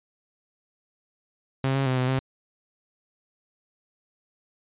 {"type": "tone with pitch steps", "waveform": "sawtooth", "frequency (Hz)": [133.8, 136.3, 129.3, 127.4, 131.9], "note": ["C3", "C#3", "C3", "C3", "C3"], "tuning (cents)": [39, -29, -20, -46, 14], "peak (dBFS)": -18, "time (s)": [1.64, 2.19], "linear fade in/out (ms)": 0, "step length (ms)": 110, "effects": ["resampled to 8000 Hz"]}